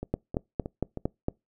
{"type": "two click trains", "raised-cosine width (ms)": 2, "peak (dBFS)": [-20, -13], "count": [4, 6], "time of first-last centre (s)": [[0.03, 0.973], [0.14, 1.284]], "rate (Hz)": [3.18, 4.37], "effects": ["noise-tail reverb RT60 0.2 s tail -25 dB re dry"]}